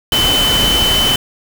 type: tone in noise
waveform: sine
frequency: 3039 Hz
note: F#7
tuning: 46 cents sharp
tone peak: -12 dBFS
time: 0.12-1.16 s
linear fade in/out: 2 ms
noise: pink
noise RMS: -17 dBFS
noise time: 0.12-1.16 s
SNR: +2 dB
effects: none